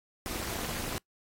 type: noise with amplitude modulation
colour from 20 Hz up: pink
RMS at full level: -32 dBFS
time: 0.26-0.98 s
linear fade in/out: 0 ms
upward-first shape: sine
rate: 277 Hz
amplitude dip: 100%
effects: noise-tail reverb RT60 0.1 s tail -22 dB re dry + AAC 48 kbps